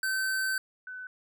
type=tone pair in turn; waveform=square / sine; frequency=1539 / 1504.7 Hz; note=G6 / F#6; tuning=-32 / +29 cents; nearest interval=unison; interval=39 cents; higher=first; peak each=-28 / -38 dBFS; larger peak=first; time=0.03-0.58 / 0.87-1.07 s; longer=first; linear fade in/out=2 ms; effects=none